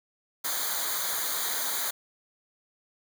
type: noise with comb filter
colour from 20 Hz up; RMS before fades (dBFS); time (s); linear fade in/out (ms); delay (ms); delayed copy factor
white; -30; 0.44-1.91; 10; 0.37; -0.95
effects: none